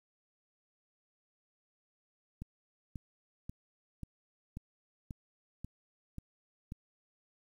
click train, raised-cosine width 5 ms, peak -29 dBFS, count 9, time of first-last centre 2.42-6.721 s, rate 1.86 Hz, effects 10-bit

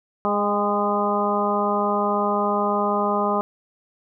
harmonic tone with a mistuned harmonic, 205.6 Hz, G#3, 17 cents flat, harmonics 1 / 2 / 3 / 4 / 5 / 6, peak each -26 / -26 / -26 / -26 / -26 / -26 dBFS, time 0.25-3.41 s, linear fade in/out 0 ms, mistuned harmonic 4, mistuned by -19 cents, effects none

